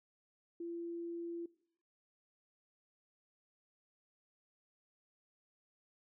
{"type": "tone", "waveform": "sine", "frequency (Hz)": 340, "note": "F4", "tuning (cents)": -46, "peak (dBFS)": -40, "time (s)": [0.6, 1.46], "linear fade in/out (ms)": 5, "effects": ["noise-tail reverb RT60 0.7 s tail -21 dB re dry"]}